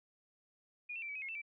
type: tone with pitch steps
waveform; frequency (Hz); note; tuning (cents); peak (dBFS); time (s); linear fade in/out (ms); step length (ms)
sine; 2442 / 2688 / 2345 / 2284 / 2535 / 2157 / 2662 / 2327; D#7 / E7 / D7 / D7 / D#7 / C#7 / E7 / D7; -33 / +33 / -3 / -49 / +32 / -48 / +16 / -17; -40; 0.89-1.418; 10; 66
effects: none